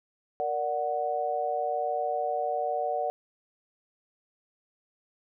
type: chord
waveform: sine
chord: Bb augmented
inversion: none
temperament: equal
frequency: 466.2 / 587.3 / 740 Hz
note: Bb4 / D5 / F#5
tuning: 0 / 0 / 0 cents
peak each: -34 / -31 / -29 dBFS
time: 0.4-3.1 s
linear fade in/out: 0 ms
effects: none